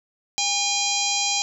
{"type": "harmonic tone with a mistuned harmonic", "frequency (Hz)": 810, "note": "G#5", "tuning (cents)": -43, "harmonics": [1, 3, 4, 5, 6, 7, 8, 9], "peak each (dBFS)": [-29, -29, -29, -29, -29, -29, -29, -29], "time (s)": [0.38, 1.42], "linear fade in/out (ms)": 0, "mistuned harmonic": 4, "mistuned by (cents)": -19, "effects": []}